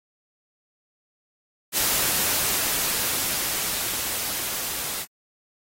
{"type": "noise with level ramp", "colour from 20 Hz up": "white", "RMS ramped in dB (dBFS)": [-22, -30], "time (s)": [1.72, 5.06], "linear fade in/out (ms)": 50, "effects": ["AAC 48 kbps"]}